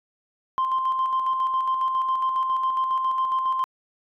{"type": "tone with tremolo", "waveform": "sine", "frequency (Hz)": 1046.5, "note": "C6", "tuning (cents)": 0, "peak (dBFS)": -18, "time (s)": [0.58, 3.64], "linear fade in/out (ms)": 0, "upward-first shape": "square", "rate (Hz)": 7.3, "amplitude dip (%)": 40, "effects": ["tanh soft clip ceiling -17 dBFS"]}